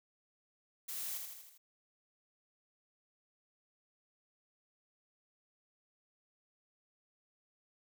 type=noise with echo; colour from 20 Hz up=blue; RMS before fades=-42 dBFS; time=0.88-1.18 s; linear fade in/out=10 ms; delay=80 ms; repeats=5; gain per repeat=-4 dB; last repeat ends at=1.58 s; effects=none